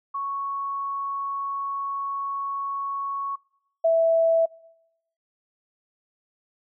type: tone pair in turn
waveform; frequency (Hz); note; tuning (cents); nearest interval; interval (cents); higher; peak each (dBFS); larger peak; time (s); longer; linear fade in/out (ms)
sine; 1108.7 / 657.8; C#6 / E5; 0 / -4; major sixth; 904; first; -26 / -16; second; 0.14-3.36 / 3.84-4.46; first; 10
effects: noise-tail reverb RT60 0.9 s tail -26 dB re dry